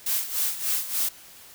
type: noise with tremolo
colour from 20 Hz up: blue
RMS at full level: -24 dBFS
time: 0.06-1.09 s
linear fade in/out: 5 ms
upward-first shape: sine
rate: 3.4 Hz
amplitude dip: 75%
effects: white hiss -48 dBFS RMS until 1.54 s